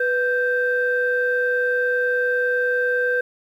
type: tone pair together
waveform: sine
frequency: 493.9 / 1568 Hz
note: B4 / G6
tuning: 0 / 0 cents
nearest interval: octave + minor sixth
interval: 2000 cents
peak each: -20 / -20 dBFS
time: 0-3.21 s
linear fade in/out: 5 ms
effects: tanh soft clip ceiling -10 dBFS + 9-bit